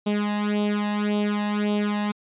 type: tone with flanger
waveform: sawtooth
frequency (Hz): 207.7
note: G#3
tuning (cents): 0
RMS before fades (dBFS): -24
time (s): 0.06-2.12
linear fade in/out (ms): 10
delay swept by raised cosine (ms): 0.28 to 1.12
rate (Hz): 1.8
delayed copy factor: +0.8
effects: resampled to 8000 Hz